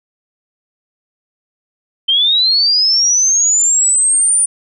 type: linear sweep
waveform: sine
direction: up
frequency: 3100 to 9397 Hz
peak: -9 dBFS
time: 2.08-4.46 s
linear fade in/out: 10 ms
effects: none